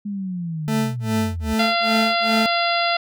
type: linear sweep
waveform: sine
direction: down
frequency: 207.7 to 69.3 Hz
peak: -24 dBFS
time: 0.05-1.54 s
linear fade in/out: 10 ms
type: tone with tremolo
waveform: 40% pulse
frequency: 220.3 Hz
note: A3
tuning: 2 cents sharp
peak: -17 dBFS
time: 0.68-2.46 s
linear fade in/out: 0 ms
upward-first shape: sine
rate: 2.5 Hz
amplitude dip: 100%
type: harmonic tone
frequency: 687 Hz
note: F5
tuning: 29 cents flat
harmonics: 1 / 2 / 3 / 4 / 5 / 6 / 7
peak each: -21 / -24 / -26 / -27 / -28 / -29 / -29 dBFS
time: 1.59-2.97 s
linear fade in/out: 5 ms
effects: none